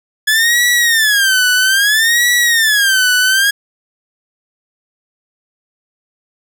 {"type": "tone with vibrato", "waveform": "sawtooth", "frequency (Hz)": 1700, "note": "G#6", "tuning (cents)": 40, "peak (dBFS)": -6, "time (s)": [0.27, 3.51], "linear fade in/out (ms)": 10, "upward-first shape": "sine", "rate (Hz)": 0.61, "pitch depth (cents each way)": 230, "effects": []}